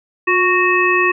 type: harmonic tone with a mistuned harmonic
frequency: 370 Hz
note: F#4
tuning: in tune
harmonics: 1 / 3 / 5 / 7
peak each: -17 / -17 / -17 / -17 dBFS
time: 0.27-1.12 s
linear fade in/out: 10 ms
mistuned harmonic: 1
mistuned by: -52 cents
effects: none